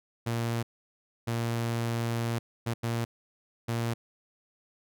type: tone bursts at uneven times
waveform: sawtooth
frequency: 116.54 Hz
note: A#2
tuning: in tune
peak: -24 dBFS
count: 5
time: 0.26-0.63 / 1.27-2.39 / 2.66-2.74 / 2.83-3.05 / 3.68-3.94 s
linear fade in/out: 10 ms
effects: none